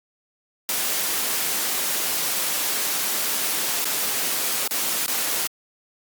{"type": "noise with dropouts", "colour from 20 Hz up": "white", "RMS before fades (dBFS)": -24, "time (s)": [0.69, 5.47], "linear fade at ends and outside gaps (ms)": 1, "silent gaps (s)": [[3.845, 3.854], [4.677, 4.709], [5.063, 5.08]], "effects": ["high-pass 200 Hz 12 dB/octave", "Opus 48 kbps"]}